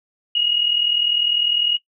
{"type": "tone pair together", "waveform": "sine", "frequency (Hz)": [2852, 2892], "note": ["F7", "F#7"], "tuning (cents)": [36, -40], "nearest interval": "unison", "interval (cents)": 24, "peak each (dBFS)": [-23, -17], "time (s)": [0.35, 1.77], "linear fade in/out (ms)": 5, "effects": ["noise-tail reverb RT60 0.1 s tail -17 dB re dry"]}